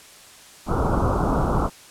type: low-pass noise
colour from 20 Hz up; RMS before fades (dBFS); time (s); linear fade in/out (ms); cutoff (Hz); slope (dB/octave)
pink; -21; 0.66-1.7; 50; 1400; 96
effects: white hiss -46 dBFS RMS until 1.9 s + low-pass 10000 Hz 12 dB/octave